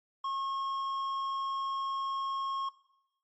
sine tone with tanh clipping, 1085 Hz, C#6, 37 cents flat, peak -33 dBFS, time 0.24-2.69 s, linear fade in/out 5 ms, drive 8 dB, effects noise-tail reverb RT60 0.9 s tail -17 dB re dry + MP3 32 kbps

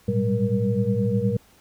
sine tone cluster, 107.7 / 118.7 / 192 / 200.4 / 474.7 Hz, A2 / A#2 / G3 / G3 / A#4, -37 / +32 / -36 / +38 / +31 cents, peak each -26 dBFS, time 0.08-1.37 s, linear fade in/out 5 ms, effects pink hiss -56 dBFS RMS until 1.6 s

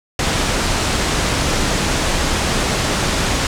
pink low-pass noise, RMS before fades -18 dBFS, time 0.19-3.47 s, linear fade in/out 2 ms, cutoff 8600 Hz, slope 24 dB/octave, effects none

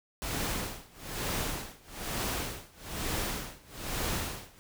pink noise with tremolo, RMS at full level -32 dBFS, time 0.22-4.59 s, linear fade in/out 0 ms, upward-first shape sine, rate 1.1 Hz, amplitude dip 95%, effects none

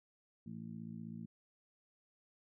harmonic tone with a mistuned harmonic, 55.8 Hz, A1, 25 cents sharp, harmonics 2 / 3 / 4 / 5 / 6, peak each -53 / -48 / -47 / -61 / -61 dBFS, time 0.46-1.26 s, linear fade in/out 5 ms, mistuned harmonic 6, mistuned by -27 cents, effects none

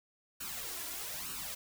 white noise with flanger, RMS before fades -41 dBFS, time 0.4-1.55 s, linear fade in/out 10 ms, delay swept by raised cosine 0.72 to 3.02 ms, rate 1.1 Hz, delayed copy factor +0.7, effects none

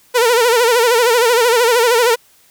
sawtooth tone with vibrato, 473.6 Hz, A#4, 27 cents sharp, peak -6 dBFS, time 0.14-2.16 s, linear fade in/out 20 ms, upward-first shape sine, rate 13 Hz, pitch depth 100 cents each way, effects white hiss -51 dBFS RMS until 2.5 s

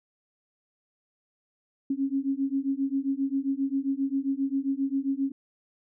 sine beating tone pair, 269.3 / 276.8 Hz, C#4 / C#4, -50 / -2 cents, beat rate 7.5 Hz, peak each -28 dBFS, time 1.9-5.32 s, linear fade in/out 5 ms, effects none

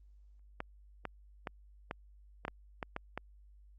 clicks, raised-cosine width 0.5 ms, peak -22 dBFS, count 9, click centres 0.604 / 1.053 / 1.472 / 1.911 / 2.451 / 2.481 / 2.828 / 2.964 / 3.176 s, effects added 50 Hz sine -56 dBFS peak until 3.78 s + Opus 32 kbps

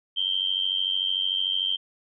sine tone with amplitude modulation, 3142 Hz, G7, 3 cents sharp, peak -19 dBFS, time 0.16-1.77 s, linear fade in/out 20 ms, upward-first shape sine, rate 93.4 Hz, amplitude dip 90%, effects none

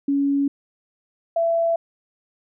sine tone pair in turn, 280.3 / 668.6 Hz, C#4 / E5, +19 / +24 cents, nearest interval octave + minor third, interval 1505 cents, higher second, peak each -17 dBFS, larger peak neither, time 0.08-0.48 / 1.36-1.76 s, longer neither, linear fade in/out 5 ms, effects none

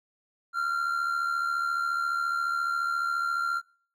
triangle tone with amplitude modulation, 1381 Hz, F6, 20 cents flat, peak -21 dBFS, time 0.53-3.62 s, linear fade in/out 50 ms, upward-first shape sine, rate 74.4 Hz, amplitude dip 55%, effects noise-tail reverb RT60 0.5 s tail -24 dB re dry

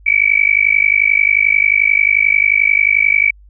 sine tone with amplitude modulation, 2290 Hz, D7, 44 cents flat, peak -5 dBFS, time 0.06-3.31 s, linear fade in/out 10 ms, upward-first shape sine, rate 51.3 Hz, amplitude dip 100%, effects added 50 Hz sine -40 dBFS peak until 3.49 s

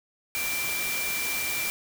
sine tone in noise, 2357 Hz, D7, 6 cents sharp, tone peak -30 dBFS, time 0.35-1.7 s, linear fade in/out 0 ms, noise white, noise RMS -31 dBFS, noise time 0.35-1.7 s, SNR -2 dB, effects none

